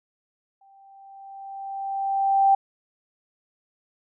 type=tone with exponential growth; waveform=sine; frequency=784 Hz; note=G5; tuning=in tune; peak=-13 dBFS; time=0.61-2.55 s; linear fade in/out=5 ms; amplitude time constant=420 ms; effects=none